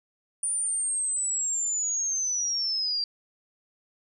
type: linear sweep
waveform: sine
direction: down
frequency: 9397 to 4687 Hz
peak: -25 dBFS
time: 0.43-3.04 s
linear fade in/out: 2 ms
effects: none